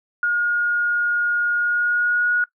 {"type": "tone with pitch glide", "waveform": "sine", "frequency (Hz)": [1431, 1451.8], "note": ["F6", "F#6"], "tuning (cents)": [42, -33], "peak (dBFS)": -16, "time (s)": [0.23, 2.44], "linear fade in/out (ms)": 2, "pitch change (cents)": 25, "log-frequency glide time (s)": [1.54, 2.32], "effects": ["noise-tail reverb RT60 0.1 s tail -20 dB re dry"]}